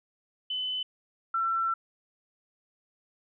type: tone pair in turn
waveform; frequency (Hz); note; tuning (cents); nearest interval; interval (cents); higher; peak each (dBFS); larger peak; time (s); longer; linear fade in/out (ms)
sine; 3021 / 1345.7; F#7 / E6; +35 / +35; octave + major second; 1400; first; -29 / -25; second; 0.5-0.83 / 1.34-1.74; second; 5
effects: none